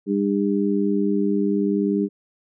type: harmonic tone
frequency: 100.5 Hz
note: G2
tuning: 44 cents sharp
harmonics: 2 / 3 / 4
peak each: -21 / -23 / -24 dBFS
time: 0.06-2.09 s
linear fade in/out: 50 ms
effects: none